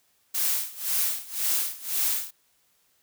blue noise with tremolo, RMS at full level -24 dBFS, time 0.34-2.31 s, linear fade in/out 10 ms, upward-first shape sine, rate 1.9 Hz, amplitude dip 90%, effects white hiss -67 dBFS RMS until 3.02 s

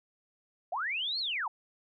sine linear two-way sweep, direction up then down, 622.3 to 4435 to 794 Hz, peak -30 dBFS, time 0.72-1.48 s, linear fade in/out 5 ms, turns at 1.19 s, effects MP3 64 kbps

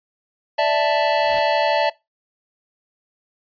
square chord, D suspended second, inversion none, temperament equal, 587.3 / 659.3 / 880 Hz, D5 / E5 / A5, 0 / 0 / 0 cents, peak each -21 / -21 / -21 dBFS, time 0.58-1.9 s, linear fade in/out 10 ms
pink noise with exponential growth, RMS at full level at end -33 dBFS, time 1.01-1.39 s, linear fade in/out 1 ms, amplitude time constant 82 ms
effects noise-tail reverb RT60 0.2 s tail -21 dB re dry + resampled to 11025 Hz

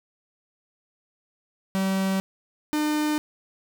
45% pulse tone pair in turn, 191.9 / 302.2 Hz, G3 / D4, -37 / +50 cents, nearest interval minor sixth, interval 787 cents, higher second, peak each -22 dBFS, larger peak neither, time 1.75-2.2 / 2.73-3.18 s, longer neither, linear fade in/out 0 ms, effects none

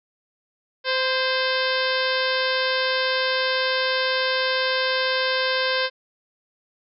harmonic tone with a mistuned harmonic, 518 Hz, C5, 17 cents flat, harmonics 1 / 2 / 3 / 4 / 5 / 6 / 7 / 8 / 9 / 10, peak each -25 / -29 / -26 / -31 / -32 / -31 / -31 / -33 / -32 / -34 dBFS, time 0.84-5.9 s, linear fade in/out 50 ms, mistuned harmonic 3, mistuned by +33 cents, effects none

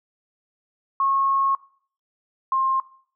sine tone pair in turn, 1090 / 1061.4 Hz, C#6 / C6, -29 / +24 cents, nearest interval unison, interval 47 cents, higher first, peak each -18 dBFS, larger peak neither, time 1-1.55 / 2.52-2.8 s, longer first, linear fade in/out 2 ms, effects noise-tail reverb RT60 0.5 s tail -20 dB re dry

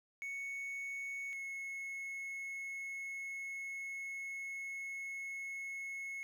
triangle tone pair in turn, 2217 / 2184 Hz, C#7 / C#7, 0 / -26 cents, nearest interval unison, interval 26 cents, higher first, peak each -38 / -39 dBFS, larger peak first, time 0.22-1.33 / 1.33-6.23 s, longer second, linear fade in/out 0 ms, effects 12-bit

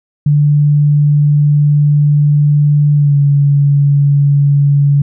sine tone with pitch glide, 146.83 to 142.4 Hz, D3 to C#3, 0 to +47 cents, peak -6 dBFS, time 0.26-5.02 s, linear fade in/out 5 ms, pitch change -53 cents, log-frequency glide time 2.95-3.16 s, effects none

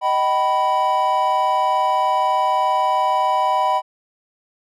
triangle chord, Eb augmented, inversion none, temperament equal with one note detuned, 622.3 / 765.6 / 987.8 Hz, Eb5 / G5 / B5, 0 / -41 / 0 cents, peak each -22 / -18 / -16 dBFS, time 0.01-3.82 s, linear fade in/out 50 ms, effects none

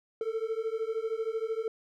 triangle beating tone pair, 440 / 453 Hz, A4 / A#4, 0 / -50 cents, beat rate 13 Hz, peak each -31 / -31 dBFS, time 0.21-1.68 s, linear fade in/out 2 ms, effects none

